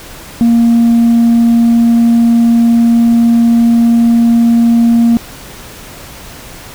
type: tone with tanh clipping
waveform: triangle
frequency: 233.1 Hz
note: A#3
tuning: in tune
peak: -5 dBFS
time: 0.41-5.17 s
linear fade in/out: 0 ms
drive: 6 dB
effects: pink hiss -31 dBFS RMS until 6.74 s